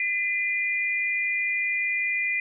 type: tone pair together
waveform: sine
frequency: 2022 / 2413 Hz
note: B6 / D7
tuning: +40 / +46 cents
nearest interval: minor third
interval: 306 cents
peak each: -26 dBFS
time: 0-2.4 s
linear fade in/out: 2 ms
effects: none